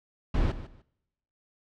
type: noise with echo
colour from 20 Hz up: brown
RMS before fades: -25 dBFS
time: 0.34-0.52 s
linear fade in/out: 5 ms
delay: 150 ms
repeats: 2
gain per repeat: -14 dB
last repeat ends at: 0.82 s
effects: noise-tail reverb RT60 0.9 s tail -24 dB re dry + low-pass 4000 Hz 12 dB/octave